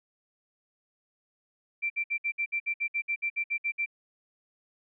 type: tone bursts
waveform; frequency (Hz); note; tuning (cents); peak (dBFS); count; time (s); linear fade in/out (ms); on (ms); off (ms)
sine; 2351; D7; +1; -26; 15; 1.82-3.861; 20; 81; 59
effects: none